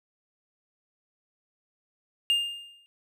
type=tone with exponential decay; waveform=triangle; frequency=2812 Hz; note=F7; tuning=11 cents sharp; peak=-17 dBFS; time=2.3-2.86 s; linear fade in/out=0 ms; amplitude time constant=120 ms; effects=none